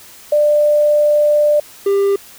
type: tone pair in turn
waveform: sine / triangle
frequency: 594 / 397.5 Hz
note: D5 / G4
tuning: +20 / +24 cents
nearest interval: perfect fifth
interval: 696 cents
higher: first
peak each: -9 dBFS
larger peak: neither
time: 0.32-1.6 / 1.86-2.16 s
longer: first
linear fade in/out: 5 ms
effects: white hiss -40 dBFS RMS until 2.38 s